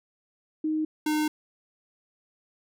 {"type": "tone pair in turn", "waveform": ["sine", "square"], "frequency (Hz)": [311.1, 305.2], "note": ["D#4", "D#4"], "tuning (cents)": [0, -33], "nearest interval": "unison", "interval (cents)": 33, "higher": "first", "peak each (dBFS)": -24, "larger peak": "neither", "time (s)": [[0.64, 0.85], [1.06, 1.28]], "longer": "second", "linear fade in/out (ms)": 5, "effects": []}